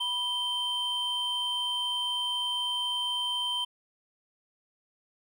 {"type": "tone pair together", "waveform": "triangle", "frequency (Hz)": [982, 3118], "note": ["B5", "G7"], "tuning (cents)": [-10, -10], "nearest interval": "octave + minor sixth", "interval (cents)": 2000, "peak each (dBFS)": [-34, -27], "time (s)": [0, 3.65], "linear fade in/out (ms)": 10, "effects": []}